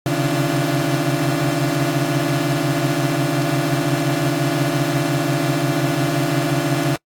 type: tone cluster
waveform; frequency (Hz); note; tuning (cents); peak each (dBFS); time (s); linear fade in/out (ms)
30% pulse; 133.7 / 139.4 / 154.1 / 292.4 / 342.2; C3 / C#3 / D#3 / D4 / F4; +38 / +10 / -16 / -7 / -35; -21; 0.06-6.96; 2
effects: noise-tail reverb RT60 0.1 s tail -23 dB re dry + AAC 64 kbps